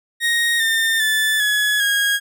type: tone with pitch steps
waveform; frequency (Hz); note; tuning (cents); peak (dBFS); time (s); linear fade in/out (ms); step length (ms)
30% pulse; 1869 / 1808.5 / 1749.9 / 1693.2 / 1638.4; A#6 / A6 / A6 / G#6 / G#6; +4 / +47 / -10 / +33 / -24; -13; 0.2-2.2; 50; 400
effects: none